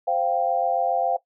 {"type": "chord", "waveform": "sine", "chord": "C suspended fourth", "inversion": "none", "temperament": "just", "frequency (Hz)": [523.3, 697.7, 784.9], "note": ["C5", "F5", "G5"], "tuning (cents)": [0, -2, 2], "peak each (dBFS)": [-27, -23, -24], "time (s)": [0.07, 1.17], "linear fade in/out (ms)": 10, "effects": ["noise-tail reverb RT60 0.1 s tail -17 dB re dry"]}